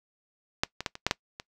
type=clicks; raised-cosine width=0.2 ms; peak=-6 / -16 / -11 / -22 / -6 / -6 / -21 dBFS; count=7; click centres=0.635 / 0.806 / 0.862 / 0.954 / 1.066 / 1.111 / 1.399 s; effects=noise-tail reverb RT60 0.1 s tail -22 dB re dry